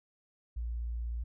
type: tone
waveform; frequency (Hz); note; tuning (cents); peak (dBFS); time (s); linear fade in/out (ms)
sine; 58.27; A#1; 0; -33; 0.56-1.24; 10
effects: none